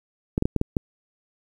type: clicks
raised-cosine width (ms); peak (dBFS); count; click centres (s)
3; -8; 6; 0.379 / 0.424 / 0.455 / 0.563 / 0.614 / 0.768
effects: 8-bit